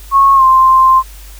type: tone with pitch glide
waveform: sine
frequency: 1096 to 1048.3 Hz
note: C#6 to C6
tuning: -20 to +3 cents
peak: -4 dBFS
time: 0.11-1.03 s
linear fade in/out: 50 ms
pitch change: -77 cents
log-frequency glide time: 0.35-0.43 s
effects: added 50 Hz sine -31 dBFS peak until 1.39 s + white hiss -39 dBFS RMS until 1.39 s